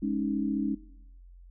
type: chord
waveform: sine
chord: Ab suspended fourth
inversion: none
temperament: just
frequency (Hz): 207.7 / 276.9 / 311.5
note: Ab3 / Db4 / Eb4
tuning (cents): 0 / -2 / +2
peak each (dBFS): -30 / -30 / -33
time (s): 0.02-0.75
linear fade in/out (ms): 10
effects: noise-tail reverb RT60 0.8 s tail -19 dB re dry + added 44 Hz sine -48 dBFS peak until 1.5 s